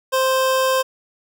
25% pulse tone, 523.3 Hz, C5, in tune, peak -12 dBFS, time 0.12-0.83 s, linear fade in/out 20 ms, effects none

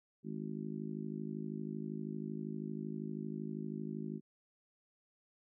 harmonic tone, 52.7 Hz, G#1, 26 cents sharp, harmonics 3 / 4 / 5 / 6 / 7, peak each -44 / -42 / -47 / -48 / -48 dBFS, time 0.23-4.21 s, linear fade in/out 50 ms, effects none

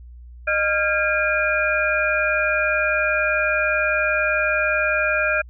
sine tone cluster, 613 / 1390 / 1621 / 2418 Hz, D#5 / F6 / G#6 / D7, -26 / -9 / -42 / +50 cents, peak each -23 dBFS, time 0.47-5.42 s, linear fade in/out 10 ms, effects added 60 Hz sine -38 dBFS peak until 5.49 s

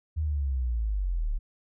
sine linear sweep, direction down, 80 to 33.51 Hz, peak -25 dBFS, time 0.16-1.39 s, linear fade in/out 20 ms, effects none

